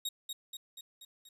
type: tone with echo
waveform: sawtooth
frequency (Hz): 3766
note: A#7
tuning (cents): +17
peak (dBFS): -30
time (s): 0.05-0.09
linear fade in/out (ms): 5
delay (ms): 240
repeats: 5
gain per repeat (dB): -4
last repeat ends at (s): 1.29
effects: resampled to 32000 Hz + 11-bit